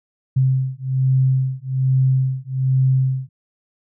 sine beating tone pair, 130.81 / 132.01 Hz, C3 / C3, 0 / +16 cents, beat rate 1.2 Hz, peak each -18 dBFS, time 0.36-3.29 s, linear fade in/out 10 ms, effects none

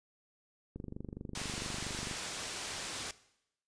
click train, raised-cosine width 3 ms, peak -29 dBFS, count 34, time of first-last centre 0.76-2.112 s, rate 24.4 Hz
white low-pass noise, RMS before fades -41 dBFS, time 1.35-3.11 s, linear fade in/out 2 ms, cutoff 7300 Hz, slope 12 dB/octave
effects noise-tail reverb RT60 0.8 s tail -18 dB re dry + resampled to 22050 Hz

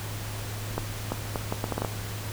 accelerating click train, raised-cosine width 1 ms, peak -13 dBFS, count 9, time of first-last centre 0.78-1.848 s, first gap 340 ms, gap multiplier 0.7, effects added 105 Hz sine -34 dBFS peak until 2.32 s + pink hiss -38 dBFS RMS until 2.32 s

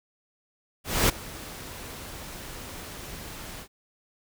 pink noise with ADSR envelope, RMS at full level -20 dBFS, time 0.84-3.68 s, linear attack 250 ms, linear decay 12 ms, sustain -20 dB, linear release 78 ms, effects none

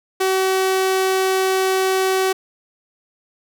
sawtooth tone, 379.1 Hz, F#4, 42 cents sharp, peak -12 dBFS, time 0.2-2.33 s, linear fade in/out 10 ms, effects none

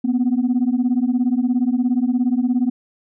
sine beating tone pair, 239.8 / 256.8 Hz, A#3 / C4, +49 / -32 cents, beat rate 17 Hz, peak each -17 dBFS, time 0.04-2.7 s, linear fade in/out 10 ms, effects tanh soft clip ceiling -11 dBFS

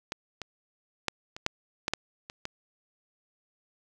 clicks, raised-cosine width 0.2 ms, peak -15 / -19 / -9 / -23 / -8 / -10 / -9 / -23 / -17 dBFS, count 9, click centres 0.121 / 0.417 / 1.083 / 1.365 / 1.464 / 1.881 / 1.936 / 2.299 / 2.454 s, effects none

